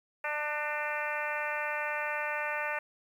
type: harmonic tone with a mistuned harmonic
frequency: 298 Hz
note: D4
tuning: 25 cents sharp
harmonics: 2 / 3 / 4 / 5 / 6 / 7 / 8 / 9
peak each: -38 / -38 / -41 / -38 / -37 / -42 / -40 / -43 dBFS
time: 0.24-2.79 s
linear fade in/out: 5 ms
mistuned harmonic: 6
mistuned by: +19 cents
effects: 10-bit